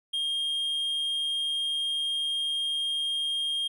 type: tone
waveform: triangle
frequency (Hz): 3224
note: G7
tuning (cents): +48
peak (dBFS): -25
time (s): 0.13-3.68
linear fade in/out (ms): 10
effects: none